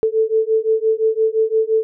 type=beating tone pair; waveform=sine; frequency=438.9 / 444.7 Hz; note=A4 / A4; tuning=-4 / +18 cents; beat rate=5.8 Hz; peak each=-17 dBFS; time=0.03-1.83 s; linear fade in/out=0 ms; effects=none